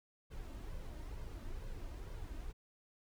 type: noise with flanger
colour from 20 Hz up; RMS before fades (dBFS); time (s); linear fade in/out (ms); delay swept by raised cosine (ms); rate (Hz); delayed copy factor
brown; -45; 0.3-2.53; 20; 1.9 to 3.3; 2.2; +0.55
effects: none